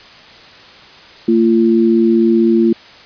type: tone pair together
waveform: sine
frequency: 226.5 / 342.3 Hz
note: A#3 / F4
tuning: -50 / -35 cents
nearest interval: perfect fifth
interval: 715 cents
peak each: -11 dBFS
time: 1.28-2.73 s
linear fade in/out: 5 ms
effects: white hiss -39 dBFS RMS until 3.05 s + resampled to 11025 Hz